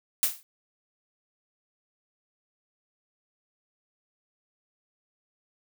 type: noise with exponential decay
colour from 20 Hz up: blue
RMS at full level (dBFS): -20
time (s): 0.23-0.43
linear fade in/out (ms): 0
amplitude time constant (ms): 42
effects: none